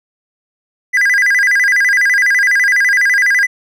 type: tone with vibrato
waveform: triangle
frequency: 1800 Hz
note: A6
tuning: 39 cents sharp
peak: -7 dBFS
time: 0.93-3.47 s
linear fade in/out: 20 ms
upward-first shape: square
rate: 12 Hz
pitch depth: 180 cents each way
effects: none